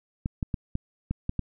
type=clicks; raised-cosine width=5 ms; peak=-15 dBFS; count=7; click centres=0.259 / 0.428 / 0.542 / 0.754 / 1.11 / 1.294 / 1.393 s; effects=none